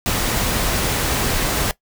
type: noise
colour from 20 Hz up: pink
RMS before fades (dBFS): -20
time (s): 0.06-1.71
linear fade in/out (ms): 0
effects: noise-tail reverb RT60 0.1 s tail -18 dB re dry